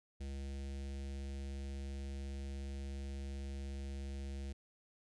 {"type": "tone with notch filter", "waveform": "square", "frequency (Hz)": 68.6, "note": "C#2", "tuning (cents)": -17, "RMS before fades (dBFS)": -43, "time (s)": [0.2, 4.53], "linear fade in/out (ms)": 10, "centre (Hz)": 1100, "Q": 0.7, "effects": ["resampled to 22050 Hz"]}